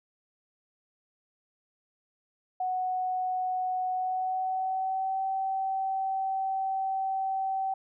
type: tone with pitch glide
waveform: sine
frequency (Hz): 740 to 769.2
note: F#5 to G5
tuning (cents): 0 to -33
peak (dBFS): -27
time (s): 2.6-7.74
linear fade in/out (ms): 5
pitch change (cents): +67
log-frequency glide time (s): 3.93-5.23
effects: none